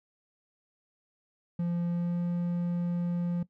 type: tone with pitch glide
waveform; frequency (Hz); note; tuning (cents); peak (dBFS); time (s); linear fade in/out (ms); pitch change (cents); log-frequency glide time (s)
triangle; 172.6 to 174.1; F3 to F3; -20 to -5; -25; 1.59-3.43; 5; +15; 1.88-2.2
effects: noise-tail reverb RT60 0.1 s tail -17 dB re dry